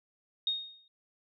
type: tone with exponential decay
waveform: sine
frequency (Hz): 3716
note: A#7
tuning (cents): -6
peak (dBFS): -25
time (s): 0.47-0.88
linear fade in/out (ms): 2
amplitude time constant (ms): 88
effects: none